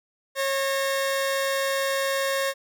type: tone pair together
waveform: sawtooth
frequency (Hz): 545.2 / 1829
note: C#5 / A#6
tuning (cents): -29 / -33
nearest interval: octave + major sixth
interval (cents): 2096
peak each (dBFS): -20 / -27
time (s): 0.35-2.54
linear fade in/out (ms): 50
effects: none